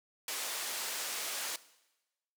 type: band-pass noise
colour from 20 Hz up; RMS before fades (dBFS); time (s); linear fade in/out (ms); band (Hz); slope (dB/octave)
white; -38; 0.28-1.56; 2; 440 to 10000; 12
effects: noise-tail reverb RT60 1.0 s tail -18 dB re dry